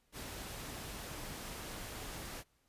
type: noise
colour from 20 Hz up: pink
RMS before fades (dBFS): -45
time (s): 0.12-2.44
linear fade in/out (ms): 50
effects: pink hiss -75 dBFS RMS until 2.68 s + resampled to 32000 Hz